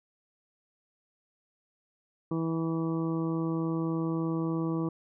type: harmonic tone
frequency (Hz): 163.4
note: E3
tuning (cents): -15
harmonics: 1 / 2 / 3 / 4 / 5 / 6 / 7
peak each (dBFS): -31 / -30 / -39 / -48 / -49 / -45 / -43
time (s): 2.31-4.89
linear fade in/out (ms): 5
effects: none